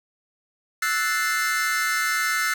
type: chord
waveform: 45% pulse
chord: F# half-diminished seventh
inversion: third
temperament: equal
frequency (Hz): 1318.5 / 1480 / 1760 / 2093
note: E6 / F#6 / A6 / C7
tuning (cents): 0 / 0 / 0 / 0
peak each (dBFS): -27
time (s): 0.82-2.54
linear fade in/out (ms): 5
effects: none